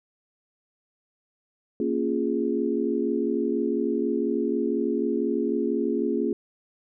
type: chord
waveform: sine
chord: Bb minor seventh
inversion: none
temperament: equal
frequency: 233.1 / 277.2 / 349.2 / 415.3 Hz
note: Bb3 / Db4 / F4 / Ab4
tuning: 0 / 0 / 0 / 0 cents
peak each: -28 dBFS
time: 1.8-6.33 s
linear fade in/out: 2 ms
effects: none